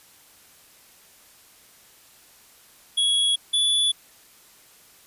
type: tone pair in turn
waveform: square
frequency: 3342 / 3444 Hz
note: G#7 / A7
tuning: +10 / -38 cents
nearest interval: minor second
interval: 52 cents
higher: second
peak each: -19 dBFS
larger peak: neither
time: 2.97-3.36 / 3.53-3.92 s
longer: neither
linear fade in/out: 10 ms
effects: white hiss -53 dBFS RMS until 5.06 s + resampled to 32000 Hz